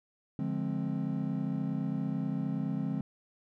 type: chord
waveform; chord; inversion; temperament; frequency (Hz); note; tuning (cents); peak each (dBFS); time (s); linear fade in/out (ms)
triangle; D half-diminished seventh; none; just; 146.83 / 176.2 / 211.4 / 264.3; D3 / F3 / Ab3 / C4; 0 / +16 / +31 / +18; -34; 0.39-3.01; 2
effects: none